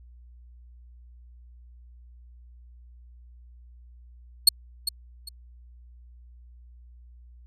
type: tone with echo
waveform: sawtooth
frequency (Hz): 4333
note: C#8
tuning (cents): -40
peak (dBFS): -8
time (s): 4.47-4.49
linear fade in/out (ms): 5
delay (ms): 400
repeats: 2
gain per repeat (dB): -12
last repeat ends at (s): 5.29
effects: added 60 Hz sine -47 dBFS peak until 7.46 s + resampled to 32000 Hz